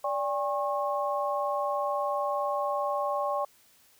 sine tone cluster, 582 / 806 / 1087 Hz, D5 / G5 / C#6, -16 / +48 / -34 cents, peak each -30 / -32 / -31 dBFS, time 0.04-3.45 s, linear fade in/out 5 ms, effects white hiss -61 dBFS RMS until 3.99 s

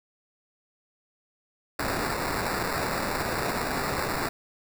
violet noise with sample-and-hold, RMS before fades -29 dBFS, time 1.79-4.29 s, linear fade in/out 5 ms, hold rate 3150 Hz, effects none

